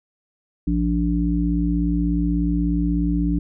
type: harmonic tone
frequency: 58.27 Hz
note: A#1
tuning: in tune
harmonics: 1 / 3 / 5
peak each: -22 / -22 / -22 dBFS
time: 0.67-3.39 s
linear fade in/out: 5 ms
effects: none